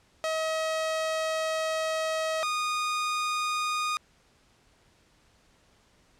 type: tone pair in turn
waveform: sawtooth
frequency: 637 / 1230.6 Hz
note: D#5 / D#6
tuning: +41 / -19 cents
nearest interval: major seventh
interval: 1140 cents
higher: second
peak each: -23 dBFS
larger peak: neither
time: 0.24-2.43 / 2.43-3.97 s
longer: first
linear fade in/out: 0 ms
effects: pink hiss -63 dBFS RMS until 6.19 s + low-pass 8000 Hz 12 dB/octave

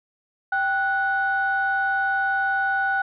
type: tone pair together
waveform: sine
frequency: 781.4 / 1475 Hz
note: G5 / F#6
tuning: -6 / -6 cents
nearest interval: major seventh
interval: 1100 cents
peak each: -23 / -21 dBFS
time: 0.52-3.02 s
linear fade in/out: 5 ms
effects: tanh soft clip ceiling -13 dBFS

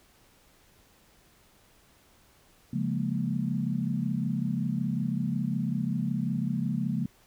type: chord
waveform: sine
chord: Bb minor seventh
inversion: first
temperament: equal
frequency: 138.59 / 174.61 / 207.7 / 233.1 Hz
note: Db3 / F3 / Ab3 / Bb3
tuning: 0 / 0 / 0 / 0 cents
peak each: -32 dBFS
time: 2.73-7.06 s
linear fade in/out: 5 ms
effects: pink hiss -61 dBFS RMS until 7.26 s

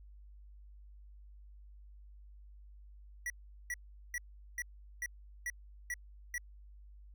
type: tone bursts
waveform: square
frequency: 1943 Hz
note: B6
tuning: 29 cents flat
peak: -36 dBFS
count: 8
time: 3.26-6.38 s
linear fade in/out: 2 ms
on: 40 ms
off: 400 ms
effects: added 50 Hz sine -52 dBFS peak until 7.14 s

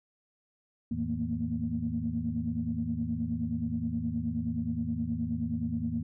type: tone cluster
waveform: sine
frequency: 83.8 / 109.9 / 162.2 / 226.8 / 236.3 Hz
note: E2 / A2 / E3 / A#3 / A#3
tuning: +29 / -2 / -28 / -47 / +24 cents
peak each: -38 / -39 / -37 / -35 / -32 dBFS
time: 0.91-6.03 s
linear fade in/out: 5 ms
effects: tanh soft clip ceiling -18 dBFS

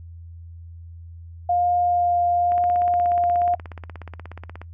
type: tone with vibrato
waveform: sine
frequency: 705 Hz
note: F5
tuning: 16 cents sharp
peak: -17 dBFS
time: 1.49-3.55 s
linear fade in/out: 5 ms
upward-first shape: sine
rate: 1 Hz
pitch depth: 9 cents each way
type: click train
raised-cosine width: 0.5 ms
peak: -22 dBFS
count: 36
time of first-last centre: 2.52-4.616 s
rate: 16.7 Hz
effects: noise-tail reverb RT60 0.1 s tail -22 dB re dry + added 84 Hz sine -37 dBFS peak until 4.73 s

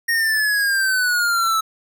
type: exponential sweep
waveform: square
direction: down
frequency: 1864.7 to 1302 Hz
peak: -17 dBFS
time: 0.08-1.61 s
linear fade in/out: 10 ms
effects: none

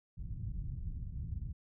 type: low-pass noise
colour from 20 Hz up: white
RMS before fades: -40 dBFS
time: 0.17-1.53 s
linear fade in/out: 20 ms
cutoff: 120 Hz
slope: 24 dB/octave
effects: none

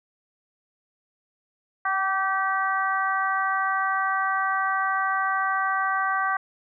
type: harmonic tone with a mistuned harmonic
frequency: 386.7 Hz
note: G4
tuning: 24 cents flat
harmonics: 2 / 3 / 4 / 5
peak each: -28 / -25 / -27 / -32 dBFS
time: 1.85-6.37 s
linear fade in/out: 5 ms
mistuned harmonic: 2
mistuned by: -16 cents
effects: none

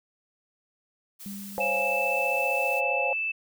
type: noise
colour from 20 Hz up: blue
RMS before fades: -43 dBFS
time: 1.19-2.81 s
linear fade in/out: 20 ms
type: tone with exponential decay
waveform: sine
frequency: 200 Hz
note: G3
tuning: 35 cents sharp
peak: -34 dBFS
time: 1.26-3.01 s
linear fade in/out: 0 ms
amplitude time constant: 380 ms
type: chord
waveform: sine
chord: Db major seventh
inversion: third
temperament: equal with one note detuned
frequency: 519.3 / 554.4 / 698.5 / 830.6 Hz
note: C5 / Db5 / F5 / Ab5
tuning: -13 / 0 / 0 / 0 cents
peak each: -31 / -31 / -33 / -31 dBFS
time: 1.58-3.13 s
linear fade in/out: 0 ms
type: tone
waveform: sine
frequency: 2637 Hz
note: E7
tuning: in tune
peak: -26 dBFS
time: 1.6-3.32 s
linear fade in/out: 10 ms
effects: none

